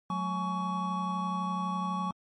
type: tone cluster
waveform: triangle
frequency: 183.1 / 215 / 842 / 1122 Hz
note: F#3 / A3 / G#5 / C#6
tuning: -18 / -40 / +24 / +21 cents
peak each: -31 / -40 / -35 / -31 dBFS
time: 0.1-2.11 s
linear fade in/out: 2 ms
effects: MP3 48 kbps